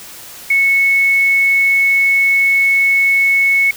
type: tone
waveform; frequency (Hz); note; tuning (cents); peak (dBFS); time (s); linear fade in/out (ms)
sine; 2204; C#7; -11; -9; 0.5-3.71; 5
effects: white hiss -34 dBFS RMS until 3.76 s